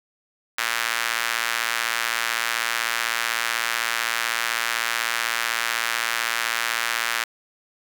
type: tone with high-pass filter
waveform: sawtooth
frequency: 115.9 Hz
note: A#2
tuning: 10 cents flat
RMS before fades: -25 dBFS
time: 0.58-7.24 s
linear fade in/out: 5 ms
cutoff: 1600 Hz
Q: 1.5
effects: none